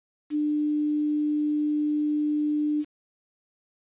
sine tone with quantisation, 299 Hz, D4, 31 cents sharp, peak -22 dBFS, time 0.3-2.85 s, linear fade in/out 50 ms, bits 8, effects resampled to 8000 Hz

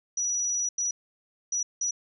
sine tone bursts at uneven times, 5860 Hz, F#8, 18 cents flat, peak -25 dBFS, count 4, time 0.17-0.69 / 0.78-0.91 / 1.52-1.63 / 1.81-1.91 s, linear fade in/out 5 ms, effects none

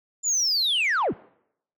sine linear sweep, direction down, 7190 to 44.1 Hz, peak -18 dBFS, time 0.23-1.14 s, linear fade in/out 50 ms, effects noise-tail reverb RT60 0.7 s tail -23 dB re dry + tanh soft clip ceiling -19 dBFS

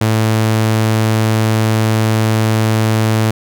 sawtooth tone, 110 Hz, A2, in tune, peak -7 dBFS, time 0.01-3.31 s, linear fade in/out 5 ms, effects none

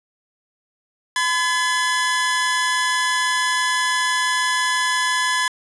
sawtooth tone pair together, 1013.8 / 1705 Hz, B5 / G#6, +45 / +45 cents, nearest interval major sixth, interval 900 cents, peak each -17 dBFS, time 1.16-5.48 s, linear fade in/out 2 ms, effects resampled to 24000 Hz + 7-bit

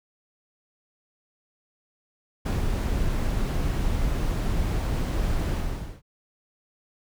brown noise with ADSR envelope, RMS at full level -23 dBFS, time 2.45-6.02 s, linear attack 15 ms, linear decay 130 ms, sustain -2 dB, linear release 490 ms, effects none

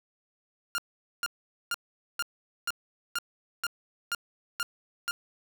sawtooth tone bursts, 1404 Hz, F6, 9 cents sharp, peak -24 dBFS, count 10, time 0.75-5.11 s, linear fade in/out 0 ms, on 31 ms, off 450 ms, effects none

